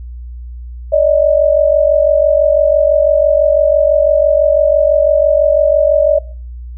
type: tone pair together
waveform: sine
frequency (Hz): 576.3 / 622.3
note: D5 / D#5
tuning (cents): -33 / 0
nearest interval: minor second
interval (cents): 133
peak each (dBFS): -10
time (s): 0.92-6.19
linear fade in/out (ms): 10
effects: noise-tail reverb RT60 0.4 s tail -19 dB re dry + added 60 Hz sine -25 dBFS peak until 6.77 s